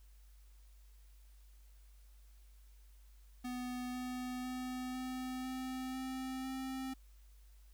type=tone with pitch steps; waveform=square; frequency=248.9 / 251.2 / 253.5 / 255.9 / 258.3 / 260.7 / 263.1 Hz; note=B3 / B3 / B3 / C4 / C4 / C4 / C4; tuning=+14 / +30 / +45 / -38 / -22 / -6 / +10 cents; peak=-40 dBFS; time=3.44-6.94 s; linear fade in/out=10 ms; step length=500 ms; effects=added 50 Hz sine -57 dBFS peak until 7.73 s + white hiss -72 dBFS RMS until 7.73 s